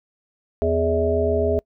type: harmonic tone with a mistuned harmonic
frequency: 83 Hz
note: E2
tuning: 12 cents sharp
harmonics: 1 / 3 / 5 / 7 / 8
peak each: -24 / -28 / -21 / -27 / -23 dBFS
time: 0.62-1.59 s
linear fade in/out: 0 ms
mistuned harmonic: 8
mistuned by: -41 cents
effects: noise-tail reverb RT60 0.1 s tail -25 dB re dry